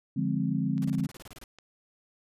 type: chord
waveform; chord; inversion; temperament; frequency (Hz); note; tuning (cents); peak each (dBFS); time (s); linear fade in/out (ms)
sine; D half-diminished seventh; none; equal; 146.83 / 174.61 / 207.7 / 261.6; D3 / F3 / Ab3 / C4; 0 / 0 / 0 / 0; -31; 0.16-1.07; 10
type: click train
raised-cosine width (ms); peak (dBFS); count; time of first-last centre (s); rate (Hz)
0.2; -32; 4; 0.78-1.586; 3.72
type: noise bursts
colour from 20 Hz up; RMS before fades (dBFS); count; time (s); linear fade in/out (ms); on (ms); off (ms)
pink; -46; 12; 0.82-1.439; 0; 25; 29
effects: resampled to 32000 Hz